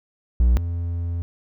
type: tone pair in turn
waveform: triangle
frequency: 60.1 / 85.59 Hz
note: B1 / F2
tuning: -46 / -34 cents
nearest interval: tritone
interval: 612 cents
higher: second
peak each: -11 / -21 dBFS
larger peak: first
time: 0.4-0.57 / 0.57-1.22 s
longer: second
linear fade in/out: 0 ms
effects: none